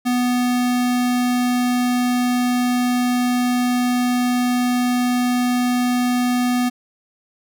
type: tone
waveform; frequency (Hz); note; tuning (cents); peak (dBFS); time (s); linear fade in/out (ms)
square; 246.9; B3; 0; -17; 0.05-6.7; 20
effects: none